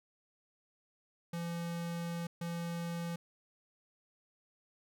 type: tone bursts at uneven times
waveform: square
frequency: 170 Hz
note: F3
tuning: 46 cents flat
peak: -37 dBFS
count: 2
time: 1.33-2.27 / 2.41-3.16 s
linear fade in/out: 5 ms
effects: none